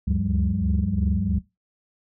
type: tone cluster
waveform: sine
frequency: 71.6 / 74.6 / 96.6 / 179.8 / 200.6 Hz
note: D2 / D2 / G2 / F#3 / G3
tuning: -43 / +28 / -25 / -49 / +40 cents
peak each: -26 dBFS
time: 0.07-1.39 s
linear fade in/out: 10 ms
effects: noise-tail reverb RT60 0.2 s tail -18 dB re dry + tanh soft clip ceiling -11 dBFS